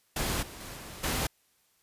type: noise with level steps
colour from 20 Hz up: pink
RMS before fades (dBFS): -31 / -45 / -42 / -44 / -30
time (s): 0.16-1.27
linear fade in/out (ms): 5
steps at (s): 0.42 / 0.6 / 0.76 / 1.03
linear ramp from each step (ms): 10
effects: white hiss -69 dBFS RMS until 1.82 s + resampled to 32000 Hz